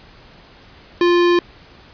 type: tone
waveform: square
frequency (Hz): 349.2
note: F4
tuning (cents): 0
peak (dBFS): -12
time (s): 1.01-1.39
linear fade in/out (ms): 2
effects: pink hiss -45 dBFS RMS until 1.93 s + resampled to 11025 Hz